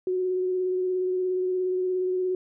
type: tone with vibrato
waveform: sine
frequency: 368.2 Hz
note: F#4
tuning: 8 cents flat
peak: -23 dBFS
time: 0.07-2.35 s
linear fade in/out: 2 ms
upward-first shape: sine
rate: 17 Hz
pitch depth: 18 cents each way
effects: none